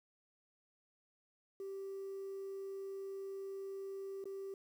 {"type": "tone with dropouts", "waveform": "sine", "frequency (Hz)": 390, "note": "G4", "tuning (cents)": -9, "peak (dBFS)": -40, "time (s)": [1.6, 4.54], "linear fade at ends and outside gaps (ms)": 2, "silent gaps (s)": [4.241, 4.255], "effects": ["tanh soft clip ceiling -40 dBFS", "11-bit"]}